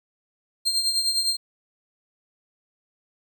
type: tone with tremolo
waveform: 35% pulse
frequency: 4186 Hz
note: C8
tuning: in tune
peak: -17 dBFS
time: 0.65-1.37 s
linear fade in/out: 20 ms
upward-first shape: triangle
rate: 9.8 Hz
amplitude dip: 65%
effects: 9-bit